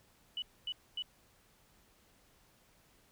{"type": "tone bursts", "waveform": "sine", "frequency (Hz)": 2963, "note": "F#7", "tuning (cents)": 2, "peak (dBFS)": -35, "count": 3, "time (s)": [0.37, 1.023], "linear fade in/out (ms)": 2, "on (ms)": 51, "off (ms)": 250, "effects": ["pink hiss -67 dBFS RMS until 3.11 s"]}